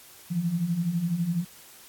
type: beating tone pair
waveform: sine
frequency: 162 / 174 Hz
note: E3 / F3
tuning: -30 / -6 cents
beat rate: 12 Hz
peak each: -31 / -25 dBFS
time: 0.3-1.45 s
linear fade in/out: 20 ms
effects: white hiss -50 dBFS RMS until 1.88 s + AAC 64 kbps